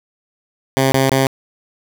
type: tone bursts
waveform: 10% pulse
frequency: 133.9 Hz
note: C3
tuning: 40 cents sharp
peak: -4 dBFS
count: 3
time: 0.77-1.268 s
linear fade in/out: 0 ms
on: 150 ms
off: 24 ms
effects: none